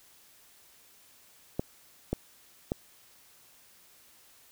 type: clicks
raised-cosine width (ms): 2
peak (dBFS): -15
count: 3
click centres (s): 1.595 / 2.13 / 2.719
effects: white hiss -59 dBFS RMS until 4.51 s